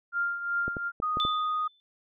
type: tone with tremolo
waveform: sine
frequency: 1396.9 Hz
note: F6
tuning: in tune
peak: -24 dBFS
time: 0.12-0.92 s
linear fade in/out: 50 ms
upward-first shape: triangle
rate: 2.7 Hz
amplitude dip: 70%
type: clicks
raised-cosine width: 2 ms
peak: -21 dBFS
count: 5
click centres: 0.68 / 0.768 / 1.001 / 1.171 / 1.251 s
type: tone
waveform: sine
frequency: 1242 Hz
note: D#6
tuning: 3 cents flat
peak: -26 dBFS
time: 1.02-1.68 s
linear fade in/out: 10 ms
type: tone with exponential decay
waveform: sine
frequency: 3520 Hz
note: A7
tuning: in tune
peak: -25 dBFS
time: 1.2-1.8 s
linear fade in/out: 0 ms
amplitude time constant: 130 ms
effects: none